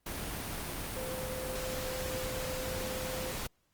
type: tone in noise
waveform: sine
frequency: 515 Hz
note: C5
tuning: 28 cents flat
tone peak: -38 dBFS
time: 0.96-3.32 s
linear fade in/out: 5 ms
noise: pink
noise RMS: -38 dBFS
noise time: 0.06-3.47 s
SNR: -3 dB
effects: pink hiss -75 dBFS RMS until 3.73 s + Opus 32 kbps